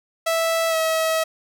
sawtooth tone with pitch glide, 657 to 643.5 Hz, E5 to E5, -6 to -42 cents, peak -15 dBFS, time 0.26-1.24 s, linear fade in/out 10 ms, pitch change -36 cents, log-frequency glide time 0.69-0.76 s, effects none

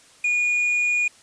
triangle tone with quantisation, 2444 Hz, D#7, 32 cents flat, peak -17 dBFS, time 0.24-1.08 s, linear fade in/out 5 ms, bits 7, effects white hiss -52 dBFS RMS until 1.22 s + resampled to 22050 Hz

